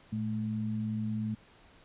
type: tone pair together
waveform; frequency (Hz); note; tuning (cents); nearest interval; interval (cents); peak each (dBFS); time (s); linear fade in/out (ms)
sine; 113.32 / 215.9; A#2 / A3; -49 / -33; major seventh; 1116; -35 / -32; 0.12-1.35; 10
effects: pink hiss -59 dBFS RMS until 1.84 s + resampled to 8000 Hz